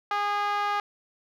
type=tone with band-pass filter; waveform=5% pulse; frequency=410 Hz; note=G#4; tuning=22 cents flat; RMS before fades=-27 dBFS; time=0.11-0.8 s; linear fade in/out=2 ms; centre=1000 Hz; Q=5.1; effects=none